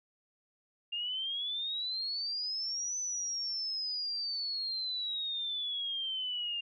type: exponential two-way sweep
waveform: sine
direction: up then down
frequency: 2794 to 6060 to 2794 Hz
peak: -33 dBFS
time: 0.92-6.61 s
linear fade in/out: 10 ms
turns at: 2.98 s
effects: none